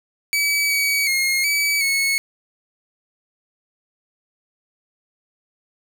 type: tone with pitch steps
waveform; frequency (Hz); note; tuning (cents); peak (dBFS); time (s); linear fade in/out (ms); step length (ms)
sawtooth; 2287 / 2267 / 2145 / 2289 / 2197; D7 / C#7 / C7 / D7 / C#7; -47 / +38 / +42 / -45 / -16; -14; 0.33-2.18; 0; 370
effects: none